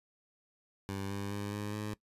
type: tone with pitch steps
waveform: 15% pulse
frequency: 98 / 99.89 / 101.81 / 103.77 / 105.76 Hz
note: G2 / G2 / G#2 / G#2 / G#2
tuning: 0 / +33 / -34 / -1 / +32 cents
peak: -30 dBFS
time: 0.89-1.94 s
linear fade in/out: 0 ms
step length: 210 ms
effects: noise-tail reverb RT60 0.1 s tail -19 dB re dry + resampled to 32000 Hz